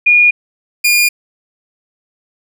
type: tone pair in turn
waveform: sine / sawtooth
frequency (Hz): 2437 / 2422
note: D#7 / D#7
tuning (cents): -37 / -47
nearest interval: unison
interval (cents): 10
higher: first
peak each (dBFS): -5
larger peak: neither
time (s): 0.06-0.31 / 0.84-1.09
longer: neither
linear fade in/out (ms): 10
effects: none